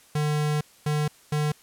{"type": "tone bursts at uneven times", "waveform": "square", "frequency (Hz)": 150, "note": "D3", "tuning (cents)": 37, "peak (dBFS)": -23, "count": 3, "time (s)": [[0.15, 0.61], [0.86, 1.08], [1.32, 1.52]], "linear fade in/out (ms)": 5, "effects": ["white hiss -55 dBFS RMS until 1.62 s", "low-pass 12000 Hz 12 dB/octave"]}